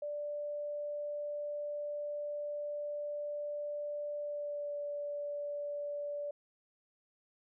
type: tone with pitch glide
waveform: sine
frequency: 587.3 to 580.9 Hz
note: D5 to D5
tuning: 0 to -19 cents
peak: -36 dBFS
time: 0.02-6.31 s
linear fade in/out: 5 ms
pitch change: -19 cents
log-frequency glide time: 4.18-4.75 s
effects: none